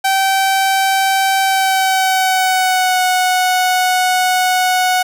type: tone with pitch glide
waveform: sawtooth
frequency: 773 to 736.4 Hz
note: G5 to F#5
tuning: -24 to -8 cents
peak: -8 dBFS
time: 0.04-5.03 s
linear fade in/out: 10 ms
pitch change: -84 cents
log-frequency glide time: 1.43-3.02 s
effects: none